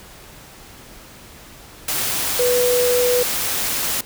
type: tone in noise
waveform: sine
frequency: 492.2 Hz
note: B4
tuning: 6 cents flat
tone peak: -15 dBFS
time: 2.39-3.23 s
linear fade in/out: 5 ms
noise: white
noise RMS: -22 dBFS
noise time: 1.88-4.01 s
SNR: +4 dB
effects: pink hiss -42 dBFS RMS until 4.05 s